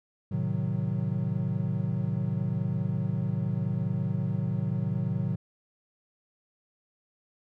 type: chord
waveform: triangle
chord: A diminished seventh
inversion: none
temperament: equal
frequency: 110 / 130.81 / 155.56 / 185 Hz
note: A2 / C3 / Eb3 / Gb3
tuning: 0 / 0 / 0 / 0 cents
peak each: -30 dBFS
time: 0.31-5.36 s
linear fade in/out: 10 ms
effects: none